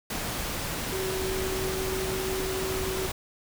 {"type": "tone in noise", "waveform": "sine", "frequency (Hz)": 378.3, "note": "F#4", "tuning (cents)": 38, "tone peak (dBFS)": -30, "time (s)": [0.92, 3.07], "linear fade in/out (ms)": 5, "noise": "pink", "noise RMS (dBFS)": -32, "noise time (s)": [0.1, 3.12], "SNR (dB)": -1, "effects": []}